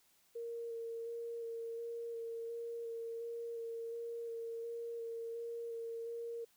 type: tone with vibrato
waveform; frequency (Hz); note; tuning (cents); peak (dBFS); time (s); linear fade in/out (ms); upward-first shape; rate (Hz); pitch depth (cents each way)
sine; 463; A#4; -12; -40; 0.35-6.45; 10; square; 1.4; 12
effects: white hiss -71 dBFS RMS until 6.56 s